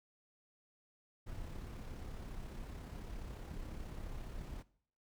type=noise with amplitude modulation; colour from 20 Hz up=brown; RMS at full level=-44 dBFS; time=1.26-4.63 s; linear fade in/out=20 ms; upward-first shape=sine; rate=34.3 Hz; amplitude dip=35%; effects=noise-tail reverb RT60 0.6 s tail -20 dB re dry